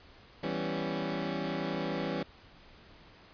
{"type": "chord", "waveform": "20% pulse", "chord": "C# half-diminished seventh", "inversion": "first", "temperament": "equal", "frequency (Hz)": [164.81, 196, 246.9, 277.2], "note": ["E3", "G3", "B3", "C#4"], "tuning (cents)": [0, 0, 0, 0], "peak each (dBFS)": [-32, -32, -37, -32], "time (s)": [0.43, 2.23], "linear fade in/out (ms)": 5, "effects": ["pink hiss -56 dBFS RMS until 3.33 s", "resampled to 11025 Hz"]}